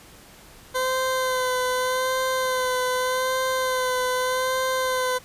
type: tone with vibrato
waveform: 20% pulse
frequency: 512 Hz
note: C5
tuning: 38 cents flat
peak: -17 dBFS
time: 0.74-5.19 s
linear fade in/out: 20 ms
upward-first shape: sine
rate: 0.83 Hz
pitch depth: 24 cents each way
effects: pink hiss -48 dBFS RMS until 5.24 s + resampled to 32000 Hz